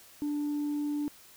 sine tone, 293.7 Hz, D4, in tune, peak -27 dBFS, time 0.22-1.08 s, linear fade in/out 0 ms, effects tanh soft clip ceiling -27 dBFS + white hiss -55 dBFS RMS until 1.36 s

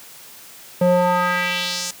square tone with band-pass filter sweep, 178.6 Hz, F3, 39 cents sharp, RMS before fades -19 dBFS, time 0.81-1.91 s, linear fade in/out 5 ms, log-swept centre 420 to 7300 Hz, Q 2, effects white hiss -42 dBFS RMS until 2 s + high-pass 100 Hz 12 dB/octave

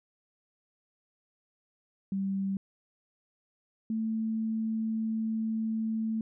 sine tone pair in turn, 194.7 / 221.7 Hz, G3 / A3, -12 / +13 cents, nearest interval major second, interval 225 cents, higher second, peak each -28 dBFS, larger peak neither, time 2.12-2.57 / 3.9-6.21 s, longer second, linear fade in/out 2 ms, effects none

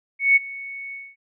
sine tone with ADSR envelope, 2217 Hz, C#7, in tune, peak -10 dBFS, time 0.19-1.16 s, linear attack 170 ms, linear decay 23 ms, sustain -21 dB, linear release 230 ms, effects none

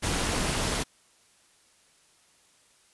pink noise with amplitude modulation, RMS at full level -25 dBFS, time 0.02-0.84 s, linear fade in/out 20 ms, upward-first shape sine, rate 223 Hz, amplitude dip 65%, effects white hiss -62 dBFS RMS until 2.93 s + resampled to 24000 Hz

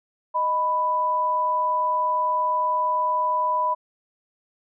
sine tone pair together, 620 / 991.3 Hz, D#5 / B5, -6 / +6 cents, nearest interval minor sixth, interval 812 cents, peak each -29 / -20 dBFS, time 0.34-3.75 s, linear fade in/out 20 ms, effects none

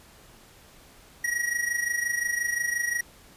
square tone with amplitude modulation, 1906 Hz, A#6, 38 cents sharp, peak -23 dBFS, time 1.24-3.01 s, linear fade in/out 5 ms, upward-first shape sine, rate 25.7 Hz, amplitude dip 70%, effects pink hiss -53 dBFS RMS until 3.36 s + resampled to 32000 Hz

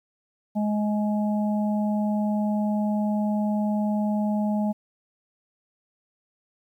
harmonic tone, 210 Hz, G#3, 19 cents sharp, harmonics 1 / 3 / 4, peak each -22 / -32 / -34 dBFS, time 0.55-4.73 s, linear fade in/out 20 ms, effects 10-bit

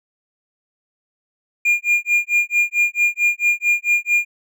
triangle tone with tremolo, 2415 Hz, D7, 48 cents sharp, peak -10 dBFS, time 1.65-4.25 s, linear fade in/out 5 ms, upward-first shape sine, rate 4.5 Hz, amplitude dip 100%, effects none

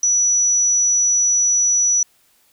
sine tone, 5900 Hz, F#8, 6 cents flat, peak -13 dBFS, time 0.03-2.03 s, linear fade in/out 2 ms, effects white hiss -58 dBFS RMS until 2.52 s

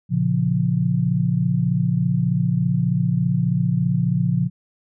sine chord, Bb minor, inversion none, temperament just, 116.54 / 139.85 / 174.81 Hz, Bb2 / Db3 / F3, 0 / +16 / +2 cents, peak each -23 / -21 / -20 dBFS, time 0.09-4.5 s, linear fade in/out 50 ms, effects none

